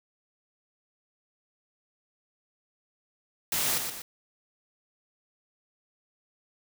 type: noise with echo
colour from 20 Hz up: white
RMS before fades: -28 dBFS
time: 3.52-3.78 s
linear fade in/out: 2 ms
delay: 120 ms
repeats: 2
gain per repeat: -6 dB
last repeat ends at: 4.02 s
effects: none